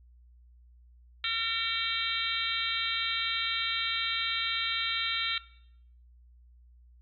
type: harmonic tone with a mistuned harmonic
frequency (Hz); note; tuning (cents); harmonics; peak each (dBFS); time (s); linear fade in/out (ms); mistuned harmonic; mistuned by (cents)
455.9; A#4; -39; 3 / 4 / 5 / 6 / 7 / 8 / 9; -37 / -38 / -35 / -39 / -35 / -35 / -36; 1.24-5.38; 2; 9; -58
effects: noise-tail reverb RT60 0.7 s tail -18 dB re dry + added 60 Hz sine -54 dBFS peak until 7.01 s